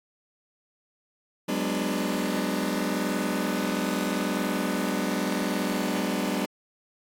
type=chord; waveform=sawtooth; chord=G# half-diminished seventh; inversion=third; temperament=just; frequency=186.89 / 207.7 / 249.2 / 299 Hz; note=F#3 / G#3 / B3 / D4; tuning=+18 / 0 / +16 / +31 cents; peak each=-27 dBFS; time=1.48-6.46 s; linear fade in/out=10 ms; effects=AAC 64 kbps